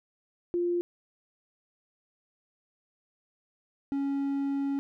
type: tone pair in turn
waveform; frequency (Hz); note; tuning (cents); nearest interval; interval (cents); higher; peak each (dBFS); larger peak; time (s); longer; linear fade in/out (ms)
sine / triangle; 349.2 / 277.8; F4 / C#4; 0 / +4; major third; 396; first; -25; neither; 0.54-0.81 / 3.92-4.79; second; 0
effects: none